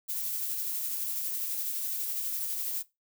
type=noise with tremolo; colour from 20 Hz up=violet; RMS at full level=-32 dBFS; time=0.08-2.83 s; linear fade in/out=20 ms; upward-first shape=sine; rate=12 Hz; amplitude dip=25%; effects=noise-tail reverb RT60 0.2 s tail -18 dB re dry